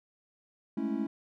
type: chord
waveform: triangle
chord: A major seventh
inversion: third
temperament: equal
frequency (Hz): 207.7 / 220 / 277.2 / 329.6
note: G#3 / A3 / C#4 / E4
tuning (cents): 0 / 0 / 0 / 0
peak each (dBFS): -36 / -32 / -32 / -34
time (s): 0.77-1.07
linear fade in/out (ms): 5
effects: none